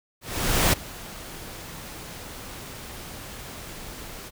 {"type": "noise with ADSR envelope", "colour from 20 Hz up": "pink", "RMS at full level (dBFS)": -19, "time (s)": [0.21, 4.31], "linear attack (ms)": 520, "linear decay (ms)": 11, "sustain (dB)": -20, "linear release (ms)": 36, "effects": []}